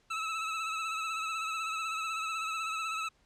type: tone with vibrato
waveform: 25% pulse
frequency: 1305 Hz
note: E6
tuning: 18 cents flat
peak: -29 dBFS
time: 0.1-3.09 s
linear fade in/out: 10 ms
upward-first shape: sine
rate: 16 Hz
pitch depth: 38 cents each way
effects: pink hiss -69 dBFS RMS until 3.25 s + low-pass 7000 Hz 12 dB/octave